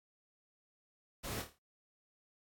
pink noise with echo, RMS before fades -42 dBFS, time 1.23-1.43 s, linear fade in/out 20 ms, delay 27 ms, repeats 6, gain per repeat -6 dB, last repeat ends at 1.592 s, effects AAC 64 kbps

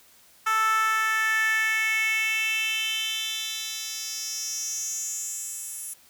10% pulse tone with high-pass filter sweep, 440 Hz, A4, in tune, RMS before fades -27 dBFS, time 0.46-5.94 s, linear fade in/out 10 ms, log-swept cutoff 1200 to 9500 Hz, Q 4.5, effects white hiss -56 dBFS RMS until 6.09 s

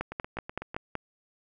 two click trains, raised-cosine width 0.5 ms, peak -16 / -22 dBFS, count 6 / 6, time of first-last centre 0.01-0.953 / 0.12-0.745 s, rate 5.3 / 8 Hz, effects none

